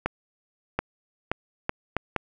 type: accelerating click train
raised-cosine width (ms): 0.5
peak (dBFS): -9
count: 6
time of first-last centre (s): 0.06-2.163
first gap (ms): 730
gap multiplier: 0.72
effects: none